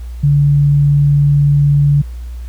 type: tone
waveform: sine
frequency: 143.9 Hz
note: D3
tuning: 35 cents flat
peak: -7 dBFS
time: 0.23-2.02 s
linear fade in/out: 10 ms
effects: added 60 Hz sine -23 dBFS peak until 2.48 s + pink hiss -47 dBFS RMS until 2.48 s